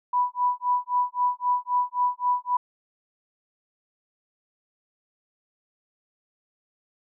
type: tone with tremolo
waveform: sine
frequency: 987 Hz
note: B5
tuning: 1 cent flat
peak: -18 dBFS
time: 0.13-2.57 s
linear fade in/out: 5 ms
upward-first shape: sine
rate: 3.8 Hz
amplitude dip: 100%
effects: none